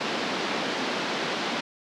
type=band-pass noise; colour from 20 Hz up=pink; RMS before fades=-29 dBFS; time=0-1.61 s; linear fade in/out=10 ms; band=210 to 4800 Hz; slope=24 dB/octave; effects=none